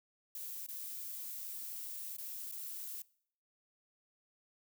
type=noise with dropouts; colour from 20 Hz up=violet; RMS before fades=-44 dBFS; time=0.35-3.02 s; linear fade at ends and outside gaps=2 ms; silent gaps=0.665-0.686 / 2.167-2.183 / 2.515-2.522 s; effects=noise-tail reverb RT60 0.6 s tail -22 dB re dry